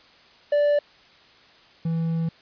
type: tone pair in turn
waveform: triangle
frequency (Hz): 584 / 164.4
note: D5 / E3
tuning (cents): -10 / -4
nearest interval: octave + minor seventh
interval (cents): 2194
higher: first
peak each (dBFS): -15 / -20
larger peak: first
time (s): 0.52-0.79 / 1.85-2.29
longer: second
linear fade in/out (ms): 5
effects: white hiss -53 dBFS RMS until 2.41 s + resampled to 11025 Hz